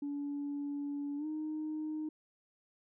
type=tone with pitch glide; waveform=sine; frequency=286.4 to 308.7 Hz; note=D4 to D#4; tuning=-43 to -14 cents; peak=-34 dBFS; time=0.02-2.09 s; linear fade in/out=5 ms; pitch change=+129 cents; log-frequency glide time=1.17-1.26 s; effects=tanh soft clip ceiling -32 dBFS